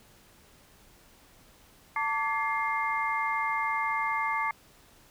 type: tone cluster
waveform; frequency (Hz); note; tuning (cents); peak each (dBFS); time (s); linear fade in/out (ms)
sine; 892 / 1154 / 1706 / 2113; A5 / D6 / G#6 / C7; +23 / -31 / +46 / +16; -31 / -31 / -39 / -31; 1.96-4.51; 2
effects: pink hiss -58 dBFS RMS until 5.1 s